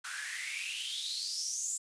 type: noise with high-pass filter sweep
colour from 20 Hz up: white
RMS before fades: -37 dBFS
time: 0.04-1.78 s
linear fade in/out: 10 ms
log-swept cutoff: 1400 to 7600 Hz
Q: 8.9
effects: resampled to 22050 Hz